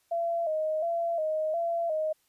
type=tone with vibrato; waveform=sine; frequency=650 Hz; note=E5; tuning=24 cents flat; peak=-26 dBFS; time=0.11-2.13 s; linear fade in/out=10 ms; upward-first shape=square; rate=1.4 Hz; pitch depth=72 cents each way; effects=white hiss -70 dBFS RMS until 2.28 s + resampled to 32000 Hz